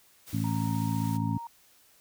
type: noise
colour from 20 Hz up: white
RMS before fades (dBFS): -46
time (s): 0.26-1.18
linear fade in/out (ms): 20
type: harmonic tone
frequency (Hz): 55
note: A1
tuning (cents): 0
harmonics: 2 / 3 / 4 / 5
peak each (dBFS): -30 / -32 / -33 / -34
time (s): 0.33-1.38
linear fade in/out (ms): 5
type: tone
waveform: sine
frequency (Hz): 932.3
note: A#5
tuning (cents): 0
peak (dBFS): -37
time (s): 0.44-1.47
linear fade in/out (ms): 2
effects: white hiss -61 dBFS RMS until 2 s